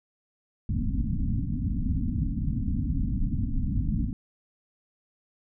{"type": "low-pass noise", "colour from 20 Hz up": "pink", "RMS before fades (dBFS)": -27, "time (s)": [0.69, 4.13], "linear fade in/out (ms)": 2, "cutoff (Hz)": 280, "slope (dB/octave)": 96, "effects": []}